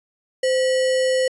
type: tone with sample-and-hold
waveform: sine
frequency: 517 Hz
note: C5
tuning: 21 cents flat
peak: -16 dBFS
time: 0.43-1.28 s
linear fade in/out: 5 ms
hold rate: 2450 Hz
effects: resampled to 24000 Hz